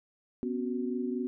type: chord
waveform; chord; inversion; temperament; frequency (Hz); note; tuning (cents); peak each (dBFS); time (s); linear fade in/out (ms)
sine; B suspended second; none; equal with one note detuned; 246.9 / 271.2 / 370; B3 / C#4 / F#4; 0 / -38 / 0; -32 / -37 / -35; 0.43-1.27; 0
effects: none